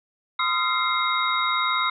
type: tone cluster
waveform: sine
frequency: 1029 / 1248 / 1369 / 2110 / 3775 Hz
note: C6 / D#6 / F6 / C7 / A#7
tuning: -29 / +5 / -35 / +14 / +21 cents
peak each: -27 dBFS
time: 0.39-1.9 s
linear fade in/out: 5 ms
effects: none